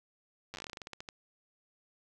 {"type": "slowing click train", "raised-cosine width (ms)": 0.2, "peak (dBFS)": -25, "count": 17, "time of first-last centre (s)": [0.54, 1.088], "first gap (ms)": 9, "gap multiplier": 1.16, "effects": []}